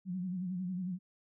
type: tone with vibrato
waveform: sine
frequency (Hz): 182.6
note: F#3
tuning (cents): -23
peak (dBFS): -34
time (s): 0.05-0.99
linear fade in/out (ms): 50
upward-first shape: sine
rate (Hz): 11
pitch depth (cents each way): 73
effects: none